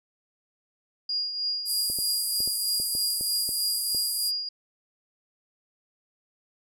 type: tone with tremolo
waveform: sine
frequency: 4846 Hz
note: D#8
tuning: 47 cents flat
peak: -24 dBFS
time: 1.09-4.49 s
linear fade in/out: 5 ms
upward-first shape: triangle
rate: 3.2 Hz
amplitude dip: 60%
type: band-pass noise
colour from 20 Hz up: white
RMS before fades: -31 dBFS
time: 1.65-4.32 s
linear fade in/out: 50 ms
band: 8700 to 12000 Hz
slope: 48 dB/octave
type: clicks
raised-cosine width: 2 ms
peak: -28 dBFS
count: 9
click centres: 1.9 / 1.988 / 2.404 / 2.476 / 2.8 / 2.951 / 3.21 / 3.491 / 3.948 s
effects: none